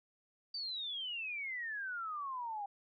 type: exponential sweep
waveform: sine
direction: down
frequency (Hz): 4674 to 792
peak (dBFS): -38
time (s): 0.54-2.66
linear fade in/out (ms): 5
effects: none